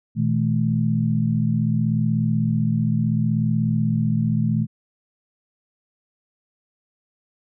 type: tone cluster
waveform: sine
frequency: 119.5 / 160.2 / 216.1 Hz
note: A#2 / E3 / A3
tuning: +43 / -49 / -31 cents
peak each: -22 dBFS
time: 0.15-4.67 s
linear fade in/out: 50 ms
effects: none